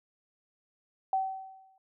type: tone with exponential decay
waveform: sine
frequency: 765 Hz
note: G5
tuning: 42 cents flat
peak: -23 dBFS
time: 1.13-1.78 s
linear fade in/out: 2 ms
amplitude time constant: 140 ms
effects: none